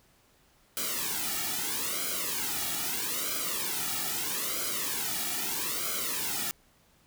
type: noise with flanger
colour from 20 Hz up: white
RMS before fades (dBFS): -32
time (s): 0.77-6.51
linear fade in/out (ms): 0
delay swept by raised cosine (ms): 1.1 to 1.96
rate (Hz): 0.78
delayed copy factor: -0.95
effects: pink hiss -64 dBFS RMS until 7.06 s